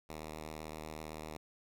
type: tone with vibrato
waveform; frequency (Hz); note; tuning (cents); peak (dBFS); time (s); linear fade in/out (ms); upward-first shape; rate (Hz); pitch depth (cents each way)
5% pulse; 77.78; D#2; 0; -32; 0.09-1.37; 5; triangle; 7.9; 23
effects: none